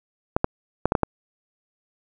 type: clicks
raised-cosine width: 1 ms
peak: -4 dBFS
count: 6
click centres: 0.365 / 0.444 / 0.856 / 0.921 / 0.952 / 1.033 s
effects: none